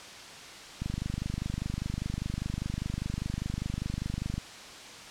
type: click train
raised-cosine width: 5 ms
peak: -20 dBFS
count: 90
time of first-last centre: 0.82-4.38 s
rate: 25 Hz
effects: white hiss -45 dBFS RMS until 5.1 s + low-pass 6000 Hz 12 dB/octave